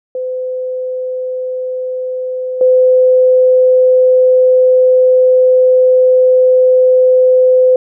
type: tone with level steps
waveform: sine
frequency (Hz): 510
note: C5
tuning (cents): -44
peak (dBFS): -16 / -5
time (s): 0.15-7.76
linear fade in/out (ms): 2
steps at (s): 2.61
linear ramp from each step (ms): 2
effects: none